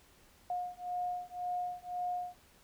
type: beating tone pair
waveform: sine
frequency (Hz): 716 / 717.9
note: F5 / F5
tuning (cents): +43 / +48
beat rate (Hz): 1.9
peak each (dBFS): -38 / -38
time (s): 0.5-2.35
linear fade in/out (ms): 2
effects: pink hiss -63 dBFS RMS until 2.63 s